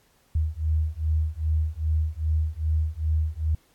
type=beating tone pair; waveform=sine; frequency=77.1 / 79.6 Hz; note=D#2 / D#2; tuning=-15 / +40 cents; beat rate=2.5 Hz; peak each=-25 dBFS; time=0.35-3.55 s; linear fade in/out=5 ms; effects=pink hiss -63 dBFS RMS until 3.74 s + AAC 64 kbps